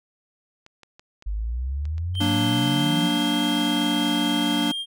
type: clicks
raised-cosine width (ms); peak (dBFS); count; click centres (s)
0.2; -29; 7; 0.664 / 0.833 / 0.995 / 1.224 / 1.854 / 1.981 / 2.153
type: exponential sweep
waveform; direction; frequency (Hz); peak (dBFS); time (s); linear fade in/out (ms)
sine; up; 49 to 190; -24; 1.26-3.18; 10
type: tone with pitch glide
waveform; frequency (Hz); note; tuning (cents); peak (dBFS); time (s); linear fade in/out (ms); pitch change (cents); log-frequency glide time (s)
triangle; 3136 to 3206; G7 to G7; 0 to +38; -25; 2.14-4.86; 50; +38; 2.68-3.18
type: chord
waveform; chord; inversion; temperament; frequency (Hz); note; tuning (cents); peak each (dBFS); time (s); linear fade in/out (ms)
square; Gb augmented; none; equal; 185 / 233.1 / 293.7; Gb3 / Bb3 / D4; 0 / 0 / 0; -30 / -27 / -24; 2.2-4.72; 10
effects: none